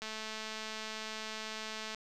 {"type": "click train", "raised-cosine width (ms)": 0.2, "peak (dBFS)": -24, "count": 421, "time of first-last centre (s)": [0.02, 1.947], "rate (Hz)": 218, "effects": []}